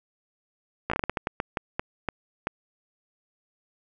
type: slowing click train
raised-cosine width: 0.5 ms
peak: -11 dBFS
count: 14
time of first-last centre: 0.9-2.471 s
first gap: 15 ms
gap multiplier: 1.31
effects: none